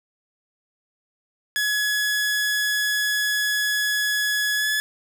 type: tone with pitch glide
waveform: sawtooth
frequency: 1690 to 1710.6 Hz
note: G#6 to A6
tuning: +30 to -49 cents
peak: -17 dBFS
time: 1.56-4.8 s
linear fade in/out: 0 ms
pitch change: +21 cents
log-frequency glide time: 4.56-4.67 s
effects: none